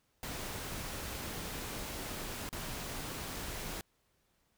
pink noise with dropouts, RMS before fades -41 dBFS, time 0.23-3.81 s, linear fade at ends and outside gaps 1 ms, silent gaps 2.491-2.528 s, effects pink hiss -75 dBFS RMS until 4.57 s

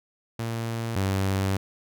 sawtooth tone pair in turn, 114.9 / 96.62 Hz, A#2 / G2, -25 / -25 cents, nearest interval minor third, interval 300 cents, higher first, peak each -24 / -19 dBFS, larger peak second, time 0.39-0.96 / 0.96-1.57 s, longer second, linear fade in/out 5 ms, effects none

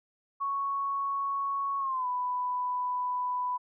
sine tone with pitch glide, 1108.7 to 993.5 Hz, C#6 to B5, 0 to +10 cents, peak -28 dBFS, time 0.4-3.58 s, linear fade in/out 20 ms, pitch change -190 cents, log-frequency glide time 1.79-2.07 s, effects none

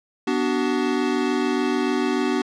square chord, B minor, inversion none, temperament equal with one note detuned, 246.9 / 293.7 / 376.9 Hz, B3 / D4 / F#4, 0 / 0 / +32 cents, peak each -25 dBFS, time 0.27-2.42 s, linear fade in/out 5 ms, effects low-pass 5000 Hz 12 dB/octave

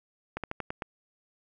slowing click train, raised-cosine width 0.5 ms, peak -18 dBFS, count 6, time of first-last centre 0.37-0.822 s, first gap 67 ms, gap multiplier 1.15, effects none

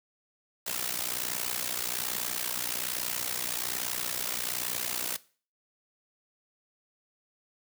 white noise with amplitude modulation, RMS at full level -29 dBFS, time 0.66-5.17 s, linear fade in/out 10 ms, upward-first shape sine, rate 61.2 Hz, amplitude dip 85%, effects noise-tail reverb RT60 0.4 s tail -19 dB re dry + high-pass 100 Hz 12 dB/octave

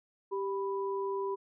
sine tone pair together, 392 / 987.8 Hz, G4 / B5, 0 / 0 cents, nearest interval octave + major third, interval 1600 cents, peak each -32 / -37 dBFS, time 0.31-1.36 s, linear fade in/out 20 ms, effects none

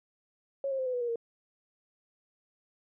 sine tone with pitch steps, 550 / 534.7 / 519.7 / 505.2 / 491.1 / 477.4 / 464.1 Hz, C#5 / C5 / C5 / B4 / B4 / A#4 / A#4, -14 / +37 / -12 / +39 / -10 / +41 / -8 cents, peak -29 dBFS, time 0.64-1.158 s, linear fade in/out 2 ms, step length 74 ms, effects none

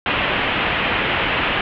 white low-pass noise, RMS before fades -20 dBFS, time 0.06-1.61 s, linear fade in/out 2 ms, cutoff 3100 Hz, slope 48 dB/octave, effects none

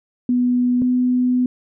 sine tone pair in turn, 246.9 / 250.1 Hz, B3 / B3, 0 / +22 cents, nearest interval unison, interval 22 cents, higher second, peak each -14 dBFS, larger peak neither, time 0.29-0.82 / 0.82-1.46 s, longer second, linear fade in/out 2 ms, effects none

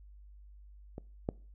clicks, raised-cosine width 2 ms, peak -28 / -18 dBFS, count 2, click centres 0.981 / 1.289 s, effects noise-tail reverb RT60 0.4 s tail -23 dB re dry + added 50 Hz sine -51 dBFS peak until 1.54 s

